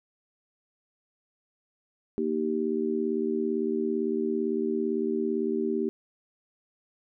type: chord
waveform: sine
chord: Eb major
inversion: second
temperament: just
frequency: 233.3 / 311.1 / 388.9 Hz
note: Bb3 / Eb4 / G4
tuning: +2 / 0 / -14 cents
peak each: -30 / -31 / -28 dBFS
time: 2.18-5.89 s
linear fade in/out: 0 ms
effects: none